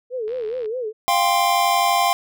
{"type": "tone with vibrato", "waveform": "sine", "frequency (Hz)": 468.3, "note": "A#4", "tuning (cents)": 8, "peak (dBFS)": -23, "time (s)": [0.1, 0.93], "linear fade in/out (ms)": 50, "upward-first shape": "sine", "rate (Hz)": 4.8, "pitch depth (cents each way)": 170}
{"type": "click train", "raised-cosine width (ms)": 0.3, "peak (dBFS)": -29, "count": 30, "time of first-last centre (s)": [0.28, 0.658], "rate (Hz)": 76.7}
{"type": "chord", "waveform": "square", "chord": "F suspended second", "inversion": "none", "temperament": "equal with one note detuned", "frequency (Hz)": [698.5, 790.4, 1046.5], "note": ["F5", "G5", "C6"], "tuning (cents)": [0, 14, 0], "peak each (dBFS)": -21, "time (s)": [1.08, 2.13], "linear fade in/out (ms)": 0}
{"effects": []}